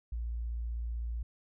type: tone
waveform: sine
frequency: 57.9 Hz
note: A#1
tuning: 11 cents flat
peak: -33 dBFS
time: 0.12-1.23 s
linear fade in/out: 5 ms
effects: none